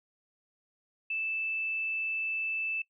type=tone; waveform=sine; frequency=2637 Hz; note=E7; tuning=in tune; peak=-30 dBFS; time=1.1-2.82 s; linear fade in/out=5 ms; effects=noise-tail reverb RT60 0.1 s tail -20 dB re dry